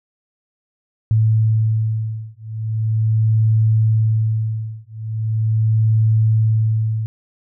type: beating tone pair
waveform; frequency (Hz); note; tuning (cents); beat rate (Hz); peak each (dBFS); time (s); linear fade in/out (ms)
sine; 110 / 110.4; A2 / A2; 0 / +6; 0.4; -17; 1.11-7.06; 0
effects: none